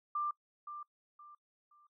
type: tone with echo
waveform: sine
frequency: 1187 Hz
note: D6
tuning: 18 cents sharp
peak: -32 dBFS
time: 0.15-0.31 s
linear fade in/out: 5 ms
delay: 520 ms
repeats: 3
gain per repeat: -10 dB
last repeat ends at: 1.87 s
effects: noise-tail reverb RT60 0.1 s tail -25 dB re dry